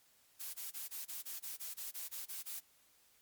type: noise bursts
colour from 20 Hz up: blue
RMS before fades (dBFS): -44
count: 13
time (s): 0.39-2.604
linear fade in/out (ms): 20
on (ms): 150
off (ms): 22
effects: white hiss -69 dBFS RMS until 3.21 s + MP3 96 kbps